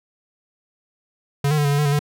square tone with pitch steps, 141.7 / 152.1 / 146.8 / 142.2 / 143.6 / 148.9 / 142.1 / 146.7 Hz, C#3 / D#3 / D3 / C#3 / D3 / D3 / C#3 / D3, +38 / -39 / 0 / +45 / -39 / +24 / +43 / -2 cents, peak -17 dBFS, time 1.44-1.992 s, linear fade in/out 5 ms, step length 69 ms, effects none

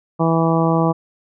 harmonic tone, 164.2 Hz, E3, 6 cents flat, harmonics 1 / 2 / 3 / 4 / 5 / 6 / 7, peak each -17 / -20 / -22 / -23 / -24 / -25 / -25 dBFS, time 0.19-0.93 s, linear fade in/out 20 ms, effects none

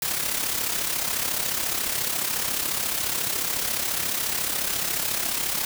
white noise with amplitude modulation, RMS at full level -24 dBFS, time 0.02-5.65 s, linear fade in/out 2 ms, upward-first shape sine, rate 34.2 Hz, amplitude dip 55%, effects none

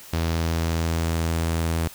sawtooth tone with low-pass filter sweep, 82.4 Hz, E2, in tune, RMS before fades -24 dBFS, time 0.13-1.88 s, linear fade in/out 5 ms, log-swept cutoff 5100 to 11000 Hz, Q 1.6, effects white hiss -44 dBFS RMS until 1.94 s

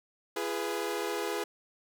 sawtooth chord, F diminished, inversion none, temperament equal with one note detuned, 341.1 / 415.3 / 493.9 Hz, F4 / Ab4 / Cb5, -41 / 0 / 0 cents, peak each -33 / -30 / -33 dBFS, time 0.36-1.44 s, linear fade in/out 5 ms, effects none

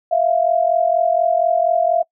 sine tone pair together, 654.3 / 698.5 Hz, E5 / F5, -13 / 0 cents, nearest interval minor second, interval 113 cents, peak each -16 dBFS, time 0.11-2.03 s, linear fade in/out 10 ms, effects noise-tail reverb RT60 0.1 s tail -26 dB re dry

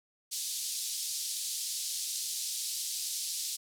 pink band-pass noise, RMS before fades -36 dBFS, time 0.31-3.57 s, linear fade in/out 20 ms, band 4100 to 12000 Hz, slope 24 dB/octave, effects none

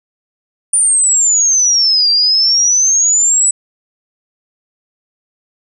sine exponential two-way sweep, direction down then up, 9397 to 4699 to 8000 Hz, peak -8 dBFS, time 0.73-3.51 s, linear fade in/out 5 ms, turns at 2.11 s, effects none

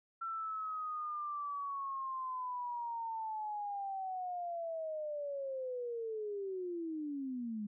sine linear sweep, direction down, 1349 to 203.1 Hz, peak -37 dBFS, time 0.21-7.67 s, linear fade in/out 10 ms, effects none

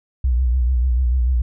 sine tone with vibrato, 62.1 Hz, B1, 10 cents sharp, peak -14 dBFS, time 0.24-1.42 s, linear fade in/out 5 ms, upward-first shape triangle, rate 6.8 Hz, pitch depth 110 cents each way, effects none

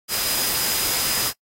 sine tone in noise, 4978 Hz, D#8, in tune, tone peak -28 dBFS, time 0.08-1.33 s, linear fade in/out 50 ms, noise white, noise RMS -23 dBFS, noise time 0.08-1.33 s, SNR -8 dB, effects noise-tail reverb RT60 0.1 s tail -25 dB re dry + AAC 48 kbps

